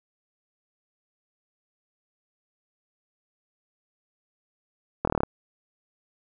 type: slowing click train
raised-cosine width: 1 ms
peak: -9 dBFS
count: 8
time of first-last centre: 5.05-5.234 s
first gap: 24 ms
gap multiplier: 1.03
effects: none